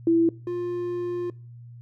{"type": "tone pair in turn", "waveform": ["sine", "triangle"], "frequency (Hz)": [332.5, 352.3], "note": ["E4", "F4"], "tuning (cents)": [15, 15], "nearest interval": "minor second", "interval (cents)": 100, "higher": "second", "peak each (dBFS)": [-16, -24], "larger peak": "first", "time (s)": [[0.07, 0.29], [0.47, 1.3]], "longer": "second", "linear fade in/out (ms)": 2, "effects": ["noise-tail reverb RT60 0.4 s tail -23 dB re dry", "added 119 Hz sine -41 dBFS peak until 1.81 s"]}